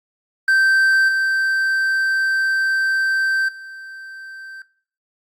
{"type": "tone with level steps", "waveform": "triangle", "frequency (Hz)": 1559, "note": "G6", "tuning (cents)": -10, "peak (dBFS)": [-10, -14, -31], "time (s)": [0.48, 4.62], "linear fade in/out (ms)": 2, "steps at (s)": [1.08, 3.48], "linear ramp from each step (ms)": 10, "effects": ["noise-tail reverb RT60 0.5 s tail -20 dB re dry", "Opus 32 kbps"]}